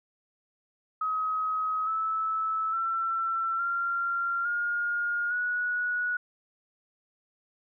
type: tone with pitch steps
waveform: sine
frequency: 1270 / 1306.5 / 1344 / 1382.5 / 1422.2 / 1463.1 Hz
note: D#6 / E6 / E6 / F6 / F6 / F#6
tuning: +35 / -16 / +33 / -18 / +31 / -20 cents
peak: -26 dBFS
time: 1.01-6.17 s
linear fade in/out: 5 ms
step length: 860 ms
effects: none